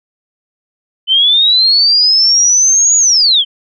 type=linear two-way sweep; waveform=sine; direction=up then down; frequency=3026 to 6820 to 3026 Hz; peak=-6 dBFS; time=1.07-3.45 s; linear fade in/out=50 ms; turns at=2.97 s; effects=none